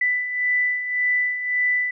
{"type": "beating tone pair", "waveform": "sine", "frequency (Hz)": [1986, 1987.8], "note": ["B6", "B6"], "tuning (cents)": [9, 11], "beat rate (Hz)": 1.8, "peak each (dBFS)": [-27, -20], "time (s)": [0.01, 1.91], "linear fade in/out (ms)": 5, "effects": []}